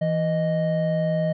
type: tone pair together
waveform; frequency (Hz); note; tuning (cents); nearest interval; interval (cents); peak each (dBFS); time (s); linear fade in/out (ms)
triangle; 164.81 / 621.1; E3 / D#5; 0 / -3; octave + major seventh; 2297; -21; 0.01-1.33; 10
effects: resampled to 11025 Hz